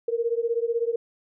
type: beating tone pair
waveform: sine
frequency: 459.1 / 475.1 Hz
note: A#4 / A#4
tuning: -26 / +33 cents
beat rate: 16 Hz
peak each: -25 / -26 dBFS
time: 0.08-0.96 s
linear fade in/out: 5 ms
effects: none